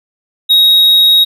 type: tone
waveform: triangle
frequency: 3783 Hz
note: A#7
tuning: 25 cents sharp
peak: -3 dBFS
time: 0.49-1.25 s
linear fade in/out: 20 ms
effects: none